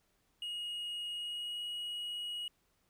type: tone with pitch glide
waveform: triangle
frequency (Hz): 2879 to 2901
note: F#7 to F#7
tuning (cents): -48 to -35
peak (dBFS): -36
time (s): 0.42-2.48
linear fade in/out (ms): 2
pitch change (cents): +13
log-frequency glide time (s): 1.11-1.63
effects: pink hiss -75 dBFS RMS until 2.89 s